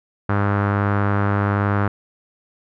sawtooth tone with low-pass filter, 101.2 Hz, G#2, 44 cents flat, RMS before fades -19 dBFS, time 0.29-1.88 s, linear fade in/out 5 ms, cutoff 1400 Hz, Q 2.9, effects none

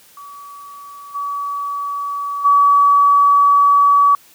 sine tone with level steps, 1140 Hz, C#6, 48 cents sharp, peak -33 / -20 / -8 dBFS, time 0.17-4.15 s, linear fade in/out 2 ms, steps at 1.14 / 2.44 s, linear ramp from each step 20 ms, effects white hiss -48 dBFS RMS until 4.34 s + high-pass 80 Hz 12 dB/octave

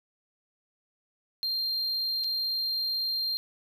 triangle tone with dropouts, 4186 Hz, C8, in tune, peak -26 dBFS, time 1.43-3.37 s, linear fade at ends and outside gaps 0 ms, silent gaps 2.238-2.243 s, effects none

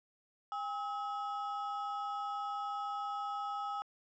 triangle ring-modulated tone, 1046.5 Hz, C6, in tune, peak -31 dBFS, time 0.52-3.82 s, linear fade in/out 0 ms, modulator 237 Hz, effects resampled to 16000 Hz + 12-bit

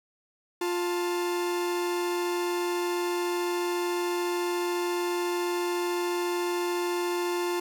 45% pulse tone pair together, 351.6 / 886 Hz, F4 / A5, +12 / +12 cents, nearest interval octave + major third, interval 1600 cents, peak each -27 / -35 dBFS, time 0.61-7.6 s, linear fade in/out 5 ms, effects none

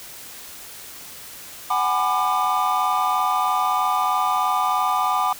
triangle chord, G# half-diminished seventh, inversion third, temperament just, 747.5 / 830.6 / 996.7 / 1196.1 Hz, F#5 / G#5 / B5 / D6, +17 / 0 / +16 / +31 cents, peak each -22 / -24 / -23 / -20 dBFS, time 1.7-5.33 s, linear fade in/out 5 ms, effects white hiss -39 dBFS RMS until 5.39 s

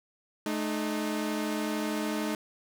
sawtooth tone pair together, 215.3 / 306.3 Hz, A3 / D#4, -37 / -27 cents, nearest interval tritone, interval 610 cents, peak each -28 dBFS, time 0.46-2.35 s, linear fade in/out 2 ms, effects none

